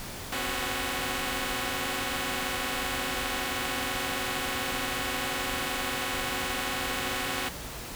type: tone cluster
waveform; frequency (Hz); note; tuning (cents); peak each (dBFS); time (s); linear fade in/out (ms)
5% pulse; 250.8 / 273.6 / 369.9; B3 / C#4 / F#4; +27 / -23 / 0; -23; 0.32-7.49; 5
effects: pink hiss -39 dBFS RMS until 7.95 s

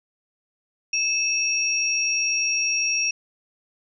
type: tone pair together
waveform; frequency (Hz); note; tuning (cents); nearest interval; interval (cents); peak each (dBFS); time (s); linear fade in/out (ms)
sine; 2621 / 5612; E7 / F8; -11 / +8; octave + minor second; 1319; -23; 0.93-3.11; 5
effects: none

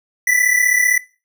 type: tone pair together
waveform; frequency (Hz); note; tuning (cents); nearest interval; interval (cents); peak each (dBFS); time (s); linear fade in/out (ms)
square; 1964 / 1999.5; B6 / B6; -10 / +21; unison; 31; -16 / -16; 0.27-0.98; 5
effects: noise-tail reverb RT60 0.3 s tail -17 dB re dry

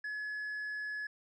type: tone with tanh clipping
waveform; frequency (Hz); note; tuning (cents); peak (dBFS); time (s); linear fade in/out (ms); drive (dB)
triangle; 1700; G#6; +40; -37; 0.04-1.07; 5; 7
effects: none

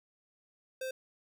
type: tone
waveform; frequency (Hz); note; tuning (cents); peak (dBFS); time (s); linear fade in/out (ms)
square; 521; C5; -7; -36; 0.81-0.91; 5
effects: none

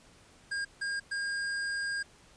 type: tone bursts at uneven times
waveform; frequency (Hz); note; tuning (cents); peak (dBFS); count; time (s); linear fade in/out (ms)
square; 1616; G#6; -48; -32; 3; 0.51-0.65 / 0.81-1 / 1.11-2.03; 10
effects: pink hiss -59 dBFS RMS until 2.36 s + resampled to 22050 Hz

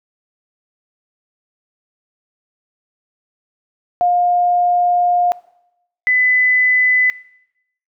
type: tone pair in turn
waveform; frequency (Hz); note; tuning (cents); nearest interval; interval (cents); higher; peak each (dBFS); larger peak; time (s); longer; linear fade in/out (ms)
sine; 709 / 2005; F5 / B6; +26 / +26; octave + tritone; 1800; second; -11; neither; 4.01-5.32 / 6.07-7.1; first; 0
effects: noise-tail reverb RT60 0.8 s tail -20 dB re dry

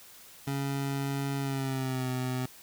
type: tone with pitch glide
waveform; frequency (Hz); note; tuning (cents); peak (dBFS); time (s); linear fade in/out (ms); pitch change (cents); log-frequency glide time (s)
25% pulse; 138.59 to 127.82; C#3 to C3; 0 to -40; -26; 0.47-2.46; 5; -140; 1.39-2.08
effects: white hiss -52 dBFS RMS until 2.62 s

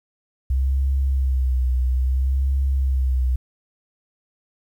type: tone with vibrato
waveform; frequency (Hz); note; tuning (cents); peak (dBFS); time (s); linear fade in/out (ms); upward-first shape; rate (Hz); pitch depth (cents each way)
sine; 65.3; C2; -3; -16; 0.5-3.36; 5; sine; 0.6; 63
effects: tanh soft clip ceiling -12 dBFS + 9-bit

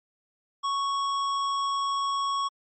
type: tone with tanh clipping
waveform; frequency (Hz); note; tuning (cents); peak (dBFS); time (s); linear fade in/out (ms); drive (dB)
sine; 1108.7; C#6; 0; -27; 0.63-2.49; 20; 16
effects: MP3 32 kbps

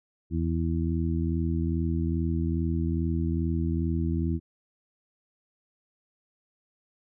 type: harmonic tone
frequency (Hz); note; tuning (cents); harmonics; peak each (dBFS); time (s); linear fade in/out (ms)
82.41; E2; 0; 1 / 2 / 3 / 4; -27 / -30 / -32 / -33; 0.3-4.4; 50
effects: none

